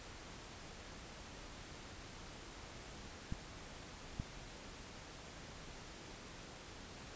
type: clicks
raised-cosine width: 5 ms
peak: -27 dBFS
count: 2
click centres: 3.324 / 4.199 s
effects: pink hiss -52 dBFS RMS until 7.15 s + resampled to 16000 Hz